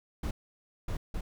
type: noise bursts at uneven times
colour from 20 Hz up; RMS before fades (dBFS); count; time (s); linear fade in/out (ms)
brown; -33; 3; 0.23-0.31 / 0.88-0.97 / 1.14-1.21; 5
effects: none